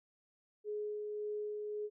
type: tone with tremolo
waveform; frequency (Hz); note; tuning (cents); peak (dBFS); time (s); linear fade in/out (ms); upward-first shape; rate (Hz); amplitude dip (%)
sine; 420; G#4; +19; -36; 0.64-1.9; 50; sine; 1.8; 25
effects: none